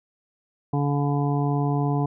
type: harmonic tone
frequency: 143.2 Hz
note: D3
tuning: 43 cents flat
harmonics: 1 / 2 / 3 / 5 / 6 / 7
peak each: -22 / -27 / -31 / -31 / -35 / -35 dBFS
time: 0.73-2.06 s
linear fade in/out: 5 ms
effects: none